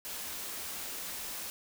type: band-stop noise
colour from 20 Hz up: white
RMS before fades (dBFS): -40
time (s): 0.05-1.5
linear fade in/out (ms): 0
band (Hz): 100 to 150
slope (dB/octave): 96
effects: none